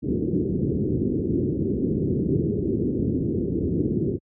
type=low-pass noise; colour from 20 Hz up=white; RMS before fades=-23 dBFS; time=0.02-4.19 s; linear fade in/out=50 ms; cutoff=400 Hz; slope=48 dB/octave; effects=high-pass 80 Hz 12 dB/octave